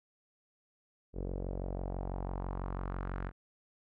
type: tone with low-pass filter sweep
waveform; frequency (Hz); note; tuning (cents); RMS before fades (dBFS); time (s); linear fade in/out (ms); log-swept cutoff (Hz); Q
sawtooth; 46.05; F#1; -7; -38; 1.13-3.32; 50; 450 to 1600; 2.3
effects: none